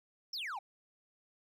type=exponential sweep; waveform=triangle; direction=down; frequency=5700 to 740 Hz; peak=-36 dBFS; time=0.33-0.59 s; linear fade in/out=5 ms; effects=none